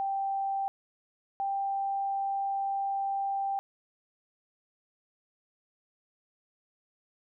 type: tone pair in turn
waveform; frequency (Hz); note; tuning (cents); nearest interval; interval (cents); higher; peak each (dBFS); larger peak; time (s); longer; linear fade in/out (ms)
sine; 784 / 787.8; G5 / G5; 0 / +8; unison; 8; second; -28; neither; 0-0.68 / 1.4-3.59; second; 0
effects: none